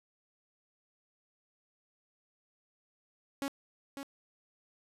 sawtooth tone with echo, 277.2 Hz, C#4, in tune, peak -29 dBFS, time 3.42-3.48 s, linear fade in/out 0 ms, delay 550 ms, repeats 1, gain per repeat -7 dB, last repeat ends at 4.03 s, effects resampled to 32000 Hz + 11-bit

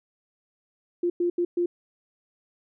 sine tone bursts at uneven times, 349.2 Hz, F4, in tune, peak -21 dBFS, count 4, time 1.03-1.1 / 1.2-1.3 / 1.38-1.45 / 1.57-1.66 s, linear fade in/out 5 ms, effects none

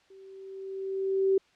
sine tone with level ramp, 385.8 Hz, G4, 28 cents flat, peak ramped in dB -49 to -19 dBFS, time 0.1-1.38 s, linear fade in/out 5 ms, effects white hiss -64 dBFS RMS until 1.55 s + low-pass 4000 Hz 12 dB/octave

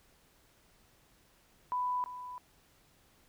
sine tone with echo, 994 Hz, B5, 11 cents sharp, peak -30 dBFS, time 1.72-2.04 s, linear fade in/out 0 ms, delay 340 ms, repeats 1, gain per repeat -11 dB, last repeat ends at 2.38 s, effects pink hiss -66 dBFS RMS until 3.28 s

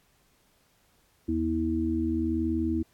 harmonic tone, 80.8 Hz, E2, 34 cents flat, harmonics 1 / 3 / 4, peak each -32 / -30 / -27 dBFS, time 1.28-2.83 s, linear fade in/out 10 ms, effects pink hiss -66 dBFS RMS until 2.93 s + AAC 64 kbps

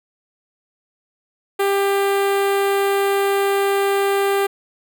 sawtooth tone with notch filter, 396.6 Hz, G4, 20 cents sharp, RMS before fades -18 dBFS, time 1.59-4.47 s, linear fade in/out 10 ms, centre 5600 Hz, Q 0.91, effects none

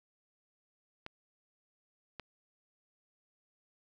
clicks, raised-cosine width 0.3 ms, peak -26 dBFS, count 2, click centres 1.064 / 2.197 s, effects none

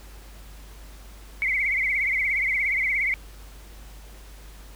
sine tone with vibrato, 2149 Hz, C7, 46 cents sharp, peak -21 dBFS, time 1.42-3.14 s, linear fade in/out 0 ms, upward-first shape triangle, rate 17 Hz, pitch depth 140 cents each way, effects added 50 Hz sine -42 dBFS peak until 4.75 s + pink hiss -50 dBFS RMS until 4.75 s

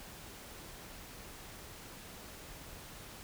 silence, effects pink hiss -50 dBFS RMS until 3.23 s

